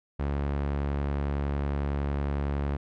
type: tone with low-pass filter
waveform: sawtooth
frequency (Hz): 70.9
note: C#2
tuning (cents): +40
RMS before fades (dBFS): -29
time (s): 0.19-2.77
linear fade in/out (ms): 10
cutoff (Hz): 2000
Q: 0.59
effects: none